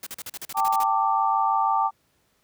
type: noise bursts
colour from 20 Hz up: white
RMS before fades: -35 dBFS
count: 11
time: 0.03-0.836 s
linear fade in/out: 2 ms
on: 36 ms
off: 41 ms
type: chord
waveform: sine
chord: G suspended second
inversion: none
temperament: equal with one note detuned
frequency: 784 / 890.2 / 1174.7 Hz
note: G5 / A5 / D6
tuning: 0 / +20 / 0 cents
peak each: -24 / -23 / -24 dBFS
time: 0.54-1.91 s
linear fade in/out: 50 ms
effects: pink hiss -67 dBFS RMS until 2.43 s + high-pass 60 Hz 12 dB/octave